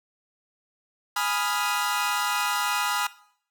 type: chord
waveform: sawtooth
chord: F half-diminished seventh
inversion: first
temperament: equal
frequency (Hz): 830.6 / 987.8 / 1244.5 / 1396.9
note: Ab5 / Cb6 / Eb6 / F6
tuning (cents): 0 / 0 / 0 / 0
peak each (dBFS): -26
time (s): 1.16-3.07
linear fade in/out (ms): 5
effects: noise-tail reverb RT60 0.6 s tail -18 dB re dry